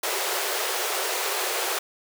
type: high-pass noise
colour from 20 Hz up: pink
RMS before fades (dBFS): -27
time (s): 0.03-1.79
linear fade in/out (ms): 5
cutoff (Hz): 360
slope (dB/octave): 96
effects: none